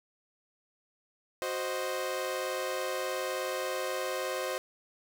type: chord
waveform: sawtooth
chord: C diminished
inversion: second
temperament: equal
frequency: 370 / 523.3 / 622.3 Hz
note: Gb4 / C5 / Eb5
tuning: 0 / 0 / 0 cents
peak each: -34 / -30 / -34 dBFS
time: 1.42-4.58 s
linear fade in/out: 0 ms
effects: none